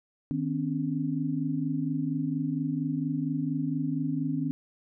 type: tone cluster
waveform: sine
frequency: 155.5 / 255.9 / 280.2 Hz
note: D#3 / C4 / C#4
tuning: -1 / -38 / +19 cents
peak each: -31 dBFS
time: 0.31-4.51 s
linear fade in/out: 0 ms
effects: none